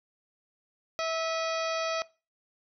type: harmonic tone with a mistuned harmonic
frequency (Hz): 651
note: E5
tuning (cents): -22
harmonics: 1 / 2 / 3 / 4 / 5 / 6 / 7 / 8 / 9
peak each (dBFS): -31 / -34 / -40 / -39 / -43 / -44 / -43 / -45 / -46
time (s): 0.99-2.02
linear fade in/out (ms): 0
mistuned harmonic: 4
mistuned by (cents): -84
effects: noise-tail reverb RT60 0.3 s tail -20 dB re dry